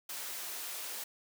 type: high-pass noise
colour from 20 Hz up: white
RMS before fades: -41 dBFS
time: 0.09-1.04 s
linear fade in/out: 5 ms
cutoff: 400 Hz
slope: 12 dB/octave
effects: none